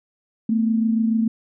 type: tone pair together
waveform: sine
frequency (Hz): 222.6 / 249.5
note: A3 / B3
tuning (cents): +20 / +18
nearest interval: major second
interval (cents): 198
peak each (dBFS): -17 / -26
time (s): 0.49-1.28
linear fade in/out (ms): 5
effects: none